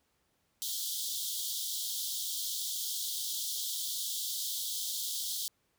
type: high-pass noise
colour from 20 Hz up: pink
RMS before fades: -36 dBFS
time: 0.62-5.48 s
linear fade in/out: 0 ms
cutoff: 3200 Hz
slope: 96 dB/octave
effects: pink hiss -75 dBFS RMS until 5.78 s + high-pass 60 Hz 12 dB/octave